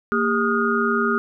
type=tone cluster; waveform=sine; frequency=231.1 / 402.4 / 1240 / 1430 Hz; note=A#3 / G4 / D#6 / F6; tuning=-15 / +45 / -6 / +41 cents; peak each=-23 dBFS; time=0.12-1.18 s; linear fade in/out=0 ms; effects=none